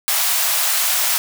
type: high-pass noise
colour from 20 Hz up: white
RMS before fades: -18 dBFS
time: 0.08-1.18 s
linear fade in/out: 0 ms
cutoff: 620 Hz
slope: 48 dB/octave
effects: none